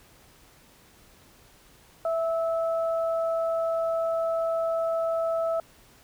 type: tone pair together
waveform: sine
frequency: 659.3 / 1304.6 Hz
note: E5 / E6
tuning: 0 / -18 cents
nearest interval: octave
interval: 1182 cents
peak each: -24 / -34 dBFS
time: 2.05-5.6 s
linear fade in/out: 2 ms
effects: pink hiss -56 dBFS RMS until 6.03 s